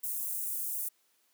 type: high-pass noise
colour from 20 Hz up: white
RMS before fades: -35 dBFS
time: 0.03-0.89 s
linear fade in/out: 10 ms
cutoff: 8900 Hz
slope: 24 dB/octave
effects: white hiss -71 dBFS RMS until 1.33 s + high-pass 200 Hz 12 dB/octave